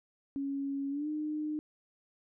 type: tone with pitch glide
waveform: sine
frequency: 277.2 to 304 Hz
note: C#4 to D#4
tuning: 0 to -40 cents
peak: -32 dBFS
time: 0.36-1.59 s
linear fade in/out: 0 ms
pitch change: +160 cents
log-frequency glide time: 0.9-1.08 s
effects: none